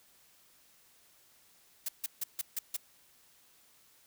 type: noise bursts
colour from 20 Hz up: blue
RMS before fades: -34 dBFS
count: 6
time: 1.86-2.766 s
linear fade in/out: 5 ms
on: 26 ms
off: 150 ms
effects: white hiss -64 dBFS RMS until 4.06 s